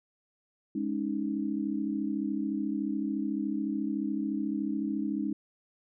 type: chord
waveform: sine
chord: Ab suspended fourth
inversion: none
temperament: equal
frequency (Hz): 207.7 / 277.2 / 311.1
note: Ab3 / Db4 / Eb4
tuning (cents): 0 / 0 / 0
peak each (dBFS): -33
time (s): 0.75-5.33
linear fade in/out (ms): 5
effects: none